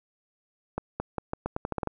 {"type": "accelerating click train", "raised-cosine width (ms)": 1, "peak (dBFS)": -15, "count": 11, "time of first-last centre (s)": [0.78, 1.873], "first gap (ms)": 220, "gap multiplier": 0.83, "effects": []}